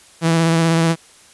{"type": "tone with vibrato", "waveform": "sawtooth", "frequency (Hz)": 164.81, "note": "E3", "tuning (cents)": 0, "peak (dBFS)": -9, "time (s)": [0.21, 0.96], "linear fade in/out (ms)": 50, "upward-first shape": "triangle", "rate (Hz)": 16, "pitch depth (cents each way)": 28, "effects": ["white hiss -47 dBFS RMS until 1.33 s", "resampled to 24000 Hz"]}